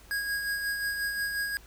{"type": "tone with tremolo", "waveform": "square", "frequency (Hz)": 1643, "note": "G#6", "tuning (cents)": -19, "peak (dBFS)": -28, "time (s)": [0.11, 1.57], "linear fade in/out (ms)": 0, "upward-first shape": "sine", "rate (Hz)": 5.6, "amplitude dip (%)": 40, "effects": ["added 53 Hz sine -52 dBFS peak until 1.66 s", "pink hiss -55 dBFS RMS until 1.66 s"]}